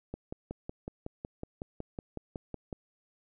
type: click train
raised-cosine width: 2 ms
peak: -24 dBFS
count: 15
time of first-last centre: 0.14-2.728 s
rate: 5.41 Hz
effects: none